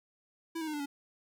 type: tone with pitch steps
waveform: square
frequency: 329.6 / 317.3 / 305.4 / 294 / 283 Hz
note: E4 / D#4 / D#4 / D4 / C#4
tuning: 0 / +34 / -32 / +2 / +36 cents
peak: -35 dBFS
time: 0.55-0.86 s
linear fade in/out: 10 ms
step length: 62 ms
effects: none